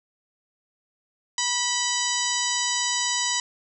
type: harmonic tone with a mistuned harmonic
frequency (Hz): 976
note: B5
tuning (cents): -21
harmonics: 1 / 2 / 3 / 4 / 5 / 6 / 7 / 8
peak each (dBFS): -31 / -31 / -31 / -31 / -31 / -31 / -31 / -31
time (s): 1.38-3.4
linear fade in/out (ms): 2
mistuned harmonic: 3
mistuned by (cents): +58
effects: none